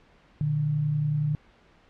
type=tone pair together; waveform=sine; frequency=119.06 / 150 Hz; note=A#2 / D3; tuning=+37 / +37 cents; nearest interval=major third; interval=400 cents; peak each=-33 / -23 dBFS; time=0.41-1.35 s; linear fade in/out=0 ms; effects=pink hiss -58 dBFS RMS until 1.89 s + low-pass 3000 Hz 12 dB/octave